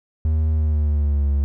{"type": "tone with pitch glide", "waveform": "triangle", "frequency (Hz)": [78.2, 70.48], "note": ["D#2", "C#2"], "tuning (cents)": [9, 29], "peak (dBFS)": -14, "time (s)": [0.25, 1.44], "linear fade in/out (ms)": 0, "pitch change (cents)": -180, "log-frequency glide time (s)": [0.52, 1.28], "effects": []}